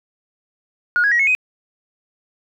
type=tone with pitch steps; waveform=sine; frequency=1442 / 1656.4 / 1902.7 / 2186 / 2511 Hz; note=F#6 / G#6 / A#6 / C#7 / D#7; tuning=-45 / -5 / +35 / -25 / +15 cents; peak=-12 dBFS; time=0.96-1.35 s; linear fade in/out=0 ms; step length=78 ms; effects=tanh soft clip ceiling -8 dBFS + 9-bit